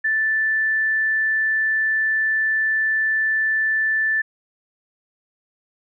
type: tone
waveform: sine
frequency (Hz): 1760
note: A6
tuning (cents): 0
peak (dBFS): -17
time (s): 0.04-4.22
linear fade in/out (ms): 10
effects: none